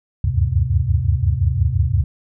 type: tone cluster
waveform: sine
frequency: 71.8 / 77.5 / 92.8 / 98.6 / 126.8 Hz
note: D2 / D#2 / F#2 / G2 / B2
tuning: -39 / -6 / +6 / +11 / +46 cents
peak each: -21 dBFS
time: 0.24-2.04 s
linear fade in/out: 5 ms
effects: none